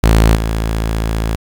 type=tone with level steps; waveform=sawtooth; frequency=55 Hz; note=A1; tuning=in tune; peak=-3 / -11 dBFS; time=0.03-1.36 s; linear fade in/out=10 ms; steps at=0.35 s; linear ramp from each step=2 ms; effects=7-bit